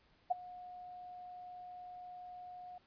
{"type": "tone with ADSR envelope", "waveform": "sine", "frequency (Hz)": 722, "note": "F#5", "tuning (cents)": -43, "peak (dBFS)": -26, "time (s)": [0.3, 2.78], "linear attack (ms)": 14, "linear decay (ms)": 16, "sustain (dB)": -21, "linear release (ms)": 3, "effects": ["pink hiss -70 dBFS RMS until 2.86 s", "resampled to 11025 Hz"]}